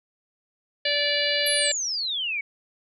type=harmonic tone; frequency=581 Hz; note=D5; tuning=19 cents flat; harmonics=1 / 3 / 4 / 5 / 6 / 7 / 8; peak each=-28 / -29 / -30 / -28 / -32 / -28 / -30 dBFS; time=0.85-1.72 s; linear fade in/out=5 ms
type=exponential sweep; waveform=sine; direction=down; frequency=11550 to 2200 Hz; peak=-25 dBFS; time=1.46-2.41 s; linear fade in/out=5 ms
effects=none